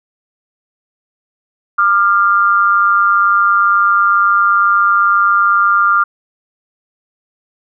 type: tone pair together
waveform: sine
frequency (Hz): 1199 / 1391.1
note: D6 / F6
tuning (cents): +36 / -7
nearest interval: minor third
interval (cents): 257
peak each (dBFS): -11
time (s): 1.78-6.04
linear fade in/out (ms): 10
effects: none